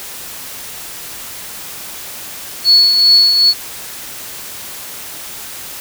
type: tone with tremolo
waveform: sine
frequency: 4397 Hz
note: C#8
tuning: 15 cents flat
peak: -4 dBFS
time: 2.64-3.54 s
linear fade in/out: 50 ms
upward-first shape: triangle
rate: 2.5 Hz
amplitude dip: 50%
effects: white hiss -29 dBFS RMS until 5.8 s